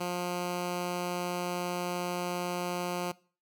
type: tone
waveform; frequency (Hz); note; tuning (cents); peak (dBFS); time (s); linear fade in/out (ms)
10% pulse; 177.4; F3; +27; -23; 0-3.12; 10
effects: noise-tail reverb RT60 0.4 s tail -21 dB re dry